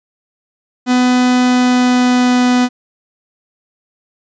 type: tone with pitch glide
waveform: 45% pulse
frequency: 250 to 248.3 Hz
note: B3 to B3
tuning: +21 to +9 cents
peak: -9 dBFS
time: 0.86-2.69 s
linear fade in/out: 50 ms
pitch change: -12 cents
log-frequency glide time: 1.29-2.47 s
effects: resampled to 16000 Hz